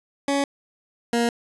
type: tone pair in turn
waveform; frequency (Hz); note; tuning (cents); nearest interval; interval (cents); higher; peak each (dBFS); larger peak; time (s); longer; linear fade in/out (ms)
20% pulse; 280 / 235.5; C#4 / A#3; +18 / +18; minor third; 300; first; -15 / -14; second; 0.28-0.44 / 1.13-1.29; neither; 2
effects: resampled to 24000 Hz + 9-bit